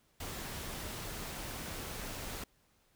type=noise; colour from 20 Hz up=pink; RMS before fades=-42 dBFS; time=0.2-2.44 s; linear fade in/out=5 ms; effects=pink hiss -71 dBFS RMS until 2.95 s